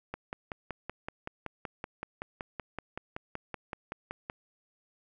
click train, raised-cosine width 0.5 ms, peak -21 dBFS, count 23, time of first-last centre 0.14-4.299 s, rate 5.29 Hz, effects none

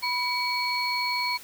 sine tone cluster, 985 / 2266 / 4340 Hz, B5 / C#7 / C#8, -5 / +37 / -37 cents, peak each -29 dBFS, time 0.02-1.38 s, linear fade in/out 20 ms, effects white hiss -46 dBFS RMS until 1.43 s

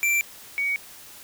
square / sine tone pair in turn, 2349 / 2248 Hz, D7 / C#7, 0 / +24 cents, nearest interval minor second, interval 76 cents, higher first, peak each -20 / -22 dBFS, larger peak first, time 0.03-0.21 / 0.58-0.76 s, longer neither, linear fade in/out 0 ms, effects white hiss -45 dBFS RMS until 1.23 s

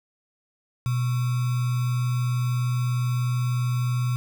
sine tone with sample-and-hold, 123.47 Hz, B2, in tune, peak -21 dBFS, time 0.86-4.16 s, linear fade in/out 0 ms, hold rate 1225 Hz, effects none

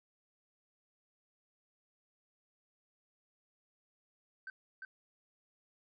sine tone with echo, 1539 Hz, G6, 32 cents flat, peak -40 dBFS, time 4.47-4.5 s, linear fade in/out 2 ms, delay 350 ms, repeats 1, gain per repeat -2 dB, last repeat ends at 4.85 s, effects tanh soft clip ceiling -40 dBFS

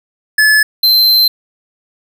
square tone pair in turn, 1722 / 4104 Hz, A6 / C8, -38 / -34 cents, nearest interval octave + minor third, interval 1504 cents, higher second, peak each -7 dBFS, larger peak neither, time 0.38-0.63 / 0.83-1.28 s, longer second, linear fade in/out 5 ms, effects none

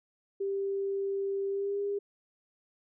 sine tone with pitch glide, 393.8 to 403.5 Hz, G4 to G#4, +8 to -50 cents, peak -29 dBFS, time 0.4-1.99 s, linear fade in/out 10 ms, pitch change +42 cents, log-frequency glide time 1.49-1.8 s, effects none

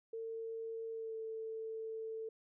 sine tone with pitch glide, 451.6 to 444.6 Hz, A4 to A4, +45 to +18 cents, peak -40 dBFS, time 0.13-2.29 s, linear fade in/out 5 ms, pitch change -27 cents, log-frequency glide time 0.91-1.16 s, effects none

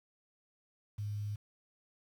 sine tone with quantisation, 104 Hz, G#2, 3 cents sharp, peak -35 dBFS, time 0.98-1.36 s, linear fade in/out 10 ms, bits 10, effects none

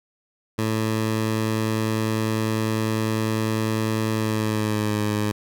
15% pulse tone with pitch glide, 110 to 105.52 Hz, A2 to G#2, 0 to +28 cents, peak -15 dBFS, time 0.58-5.32 s, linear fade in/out 10 ms, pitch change -72 cents, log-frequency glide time 4.12-5.03 s, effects none

